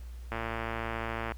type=click train; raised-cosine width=0.5 ms; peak=-19 dBFS; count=115; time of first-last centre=0.32-1.32 s; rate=114 Hz; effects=added 60 Hz sine -40 dBFS peak until 1.37 s + pink hiss -60 dBFS RMS until 1.37 s